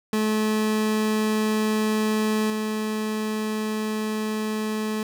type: tone with level steps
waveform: 30% pulse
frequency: 215.8 Hz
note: A3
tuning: 33 cents flat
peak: -18 / -22 dBFS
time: 0.13-5.03 s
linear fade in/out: 2 ms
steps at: 2.5 s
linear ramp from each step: 2 ms
effects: none